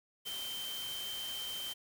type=tone in noise; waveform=sine; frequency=3118 Hz; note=G7; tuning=10 cents flat; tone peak=-39 dBFS; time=0.25-1.74 s; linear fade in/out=20 ms; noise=white; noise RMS=-45 dBFS; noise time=0.25-1.74 s; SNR=+3 dB; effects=none